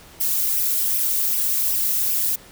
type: noise with flanger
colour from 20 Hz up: violet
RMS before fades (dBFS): -21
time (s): 0.2-2.36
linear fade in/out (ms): 10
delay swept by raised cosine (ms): 0.35 to 3.65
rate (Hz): 2.6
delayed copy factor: +0.85
effects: pink hiss -46 dBFS RMS until 2.51 s